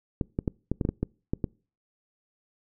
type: clicks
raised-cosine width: 3 ms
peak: -13 dBFS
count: 10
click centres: 0.212 / 0.389 / 0.478 / 0.716 / 0.812 / 0.851 / 0.89 / 1.03 / 1.335 / 1.442 s
effects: noise-tail reverb RT60 0.4 s tail -26 dB re dry